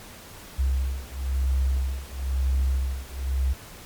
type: beating tone pair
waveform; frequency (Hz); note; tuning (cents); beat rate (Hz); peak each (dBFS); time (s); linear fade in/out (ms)
sine; 65.5 / 66.5; C2 / C2; +2 / +29; 1; -25; 0.58-3.54; 20
effects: pink hiss -44 dBFS RMS until 3.85 s + MP3 96 kbps